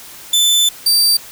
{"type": "tone pair in turn", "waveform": "sawtooth", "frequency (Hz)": [3520, 4662], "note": ["A7", "D8"], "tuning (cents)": [0, -14], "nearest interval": "perfect fourth", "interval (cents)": 486, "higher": "second", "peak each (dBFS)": -7, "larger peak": "neither", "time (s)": [[0.33, 0.69], [0.86, 1.17]], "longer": "first", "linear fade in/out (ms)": 5, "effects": ["white hiss -36 dBFS RMS until 1.31 s"]}